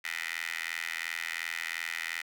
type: tone with high-pass filter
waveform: 15% pulse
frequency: 82.8 Hz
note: E2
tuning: 8 cents sharp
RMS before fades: -36 dBFS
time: 0.04-2.22 s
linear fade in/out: 10 ms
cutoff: 2000 Hz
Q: 4.3
effects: none